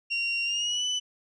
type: tone with pitch glide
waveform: 35% pulse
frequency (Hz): 2760 to 2992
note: F7 to F#7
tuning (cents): -21 to +19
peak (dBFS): -24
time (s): 0.1-1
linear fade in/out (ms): 20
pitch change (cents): +140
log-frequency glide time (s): 0.44-0.85
effects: resampled to 22050 Hz